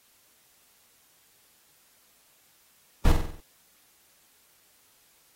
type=noise with echo; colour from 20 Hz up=brown; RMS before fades=-17 dBFS; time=3.05-3.12 s; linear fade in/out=2 ms; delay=47 ms; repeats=6; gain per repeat=-5 dB; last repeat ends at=3.402 s; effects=white hiss -62 dBFS RMS until 5.35 s + AAC 48 kbps